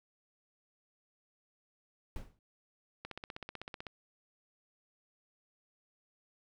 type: noise with exponential decay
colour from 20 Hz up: brown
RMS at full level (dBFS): -38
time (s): 2.16-2.39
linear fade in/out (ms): 1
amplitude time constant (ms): 49
type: click train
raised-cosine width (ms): 0.3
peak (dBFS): -26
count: 14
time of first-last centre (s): 3.05-3.868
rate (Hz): 15.9
effects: none